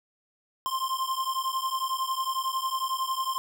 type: beating tone pair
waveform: square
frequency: 1046.5 / 1057.5 Hz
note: C6 / C6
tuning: 0 / +18 cents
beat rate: 11 Hz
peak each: -31 dBFS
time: 0.66-3.38 s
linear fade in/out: 0 ms
effects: none